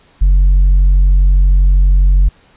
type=tone with tanh clipping; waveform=triangle; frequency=46.25 Hz; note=F#1; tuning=in tune; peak=-6 dBFS; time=0.21-2.29 s; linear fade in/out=10 ms; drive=7 dB; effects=pink hiss -49 dBFS RMS until 2.56 s + resampled to 8000 Hz